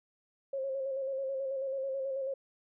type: tone with vibrato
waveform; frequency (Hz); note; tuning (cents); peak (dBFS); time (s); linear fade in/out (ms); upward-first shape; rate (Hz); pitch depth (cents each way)
sine; 538; C5; +48; -32; 0.53-2.34; 5; square; 9.2; 32
effects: none